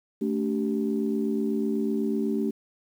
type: tone cluster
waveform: sine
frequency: 219.7 / 287.7 / 387.4 Hz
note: A3 / D4 / G4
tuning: -2 / -36 / -20 cents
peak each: -26 / -29 / -29 dBFS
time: 0.21-2.51 s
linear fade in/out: 10 ms
effects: tanh soft clip ceiling -14 dBFS + 9-bit